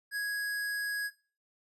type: tone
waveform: square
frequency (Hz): 1661.2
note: G#6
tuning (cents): 0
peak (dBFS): -32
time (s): 0.11-1.11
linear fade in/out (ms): 50
effects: noise-tail reverb RT60 0.4 s tail -20 dB re dry + resampled to 32000 Hz